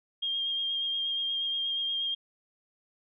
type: tone with vibrato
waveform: sine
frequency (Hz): 3222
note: G7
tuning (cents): +47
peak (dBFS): -28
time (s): 0.22-2.15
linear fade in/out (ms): 10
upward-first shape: sine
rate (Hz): 8.4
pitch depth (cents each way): 18
effects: none